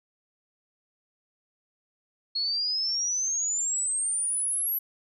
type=exponential sweep; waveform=sine; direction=up; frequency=4298 to 11840 Hz; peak=-25 dBFS; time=2.35-4.79 s; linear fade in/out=10 ms; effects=none